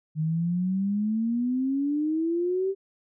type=exponential sweep; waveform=sine; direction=up; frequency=153 to 393.8 Hz; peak=-23 dBFS; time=0.15-2.75 s; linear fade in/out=50 ms; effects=none